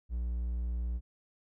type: tone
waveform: triangle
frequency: 59.5 Hz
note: A#1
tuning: 36 cents sharp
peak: -29 dBFS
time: 0.09-1.01 s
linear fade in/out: 50 ms
effects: none